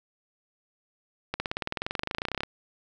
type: accelerating click train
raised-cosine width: 0.3 ms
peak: -13 dBFS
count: 27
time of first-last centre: 1.34-2.434 s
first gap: 60 ms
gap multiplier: 0.97
effects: none